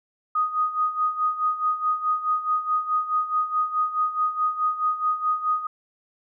sine tone with tremolo, 1244.5 Hz, D#6, in tune, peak -18 dBFS, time 0.35-5.67 s, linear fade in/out 5 ms, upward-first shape sine, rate 4.7 Hz, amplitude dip 75%, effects none

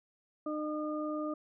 harmonic tone, 303.9 Hz, D#4, 41 cents flat, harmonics 1 / 2 / 4, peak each -35 / -38 / -41 dBFS, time 0.46-1.34 s, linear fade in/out 5 ms, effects none

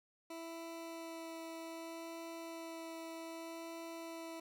20% pulse tone with vibrato, 329.6 Hz, E4, in tune, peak -40 dBFS, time 0.3-4.4 s, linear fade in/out 5 ms, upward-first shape sine, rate 0.64 Hz, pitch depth 10 cents each way, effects none

